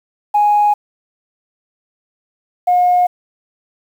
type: tone pair in turn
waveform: sine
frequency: 830.6 / 717.6 Hz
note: G#5 / F5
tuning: 0 / +47 cents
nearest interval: minor third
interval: 253 cents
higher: first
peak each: -8 dBFS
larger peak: neither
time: 0.34-0.74 / 2.67-3.07 s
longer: neither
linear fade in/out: 10 ms
effects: tanh soft clip ceiling -5 dBFS + 7-bit